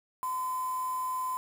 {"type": "tone with quantisation", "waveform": "sine", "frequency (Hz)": 1021, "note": "C6", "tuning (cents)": -43, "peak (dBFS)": -30, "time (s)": [0.23, 1.37], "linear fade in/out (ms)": 0, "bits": 7, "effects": []}